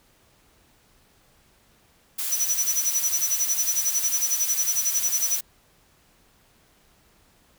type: noise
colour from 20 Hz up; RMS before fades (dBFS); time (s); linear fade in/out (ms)
blue; -28; 2.18-5.41; 10
type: tone with tremolo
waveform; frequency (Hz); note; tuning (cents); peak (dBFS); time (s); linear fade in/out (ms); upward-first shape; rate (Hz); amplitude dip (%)
sine; 5920; F#8; 0; -19; 2.31-5.38; 20; sine; 11; 100
effects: pink hiss -60 dBFS RMS until 7.58 s